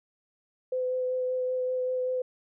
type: tone with vibrato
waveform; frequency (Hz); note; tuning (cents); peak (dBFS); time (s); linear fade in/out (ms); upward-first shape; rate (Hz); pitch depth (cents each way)
sine; 508; B4; +49; -26; 0.72-2.22; 5; sine; 5.2; 11
effects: none